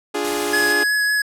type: chord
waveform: sawtooth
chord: D diminished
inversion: none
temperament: equal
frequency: 293.7 / 349.2 / 415.3 Hz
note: D4 / F4 / Ab4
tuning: 0 / 0 / 0 cents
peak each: -23 / -23 / -19 dBFS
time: 0.14-0.84 s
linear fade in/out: 10 ms
type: noise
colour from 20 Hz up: white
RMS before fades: -29 dBFS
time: 0.24-0.73 s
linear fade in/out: 10 ms
type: tone with vibrato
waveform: square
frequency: 1685 Hz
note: G#6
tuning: 25 cents sharp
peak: -17 dBFS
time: 0.53-1.22 s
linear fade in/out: 5 ms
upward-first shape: sine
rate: 5.4 Hz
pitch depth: 12 cents each way
effects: low-pass 12000 Hz 12 dB/octave